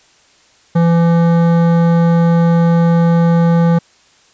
sine tone with hard clipping, 168.6 Hz, E3, 39 cents sharp, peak -10 dBFS, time 0.75-3.79 s, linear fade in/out 10 ms, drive 14 dB, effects white hiss -50 dBFS RMS until 4.33 s + resampled to 16000 Hz

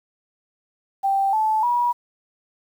sine tone with pitch steps, 784 / 869.9 / 965.2 Hz, G5 / A5 / B5, 0 / -20 / -40 cents, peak -17 dBFS, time 1.03-1.93 s, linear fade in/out 20 ms, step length 300 ms, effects 8-bit

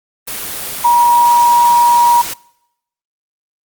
sine tone in noise, 954 Hz, A#5, 40 cents sharp, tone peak -6 dBFS, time 0.84-2.22 s, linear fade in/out 10 ms, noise white, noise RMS -23 dBFS, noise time 0.27-2.34 s, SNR +14 dB, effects noise-tail reverb RT60 0.8 s tail -24 dB re dry + Opus 24 kbps

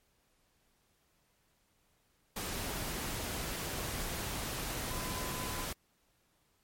sine tone in noise, 1012 Hz, B5, 42 cents sharp, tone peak -45 dBFS, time 4.9-5.66 s, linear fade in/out 5 ms, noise pink, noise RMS -38 dBFS, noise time 2.36-5.73 s, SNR -10 dB, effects pink hiss -73 dBFS RMS until 6.63 s + MP3 64 kbps

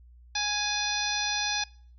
harmonic tone with a mistuned harmonic, 830.6 Hz, G#5, in tune, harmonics 1 / 2 / 3 / 4 / 5 / 6 / 7, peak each -34 / -34 / -34 / -34 / -34 / -34 / -34 dBFS, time 0.35-1.64 s, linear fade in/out 5 ms, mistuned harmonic 4, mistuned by +88 cents, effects noise-tail reverb RT60 0.5 s tail -23 dB re dry + added 60 Hz sine -50 dBFS peak until 1.98 s

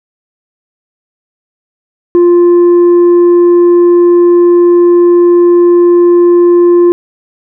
sine tone with tanh clipping, 349.2 Hz, F4, in tune, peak -3 dBFS, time 2.15-6.92 s, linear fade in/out 0 ms, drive 3 dB, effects none

